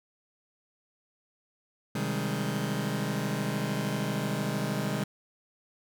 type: chord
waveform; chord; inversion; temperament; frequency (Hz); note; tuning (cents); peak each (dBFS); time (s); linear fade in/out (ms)
sawtooth; Ab major seventh; first; just; 129.78 / 155.74 / 194.67 / 207.7; C3 / Eb3 / G3 / Ab3; -14 / +2 / -12 / 0; -30; 1.95-5.04; 5
effects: none